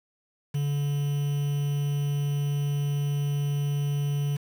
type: tone with quantisation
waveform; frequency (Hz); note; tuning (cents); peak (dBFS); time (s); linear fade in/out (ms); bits
triangle; 143.6; D3; -39; -22; 0.54-4.37; 10; 7
effects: none